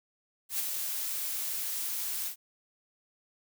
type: noise with ADSR envelope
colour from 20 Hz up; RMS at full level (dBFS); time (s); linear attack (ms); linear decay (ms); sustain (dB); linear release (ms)
blue; -29; 0.49-2.36; 110; 4; -5; 95
effects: none